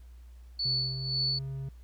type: tone with tremolo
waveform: sine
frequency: 4457 Hz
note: C#8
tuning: 9 cents sharp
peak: -26 dBFS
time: 0.59-1.39 s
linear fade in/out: 5 ms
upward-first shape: sine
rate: 1.9 Hz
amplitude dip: 75%
type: tone with pitch glide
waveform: triangle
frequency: 131.3 to 135.3 Hz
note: C3 to C#3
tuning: +6 to -42 cents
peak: -32 dBFS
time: 0.65-1.69 s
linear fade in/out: 5 ms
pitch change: +52 cents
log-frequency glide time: 0.93-1.29 s
effects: added 60 Hz sine -47 dBFS peak until 1.83 s + pink hiss -68 dBFS RMS until 1.83 s